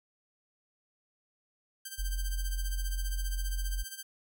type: tone with tremolo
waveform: 5% pulse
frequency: 1568 Hz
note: G6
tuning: in tune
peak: -27 dBFS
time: 1.85-4.03 s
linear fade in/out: 5 ms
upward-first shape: sine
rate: 15 Hz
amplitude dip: 75%
type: tone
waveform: sine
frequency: 43.7 Hz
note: F1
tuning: 2 cents sharp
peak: -30 dBFS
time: 1.98-3.84 s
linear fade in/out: 20 ms
effects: none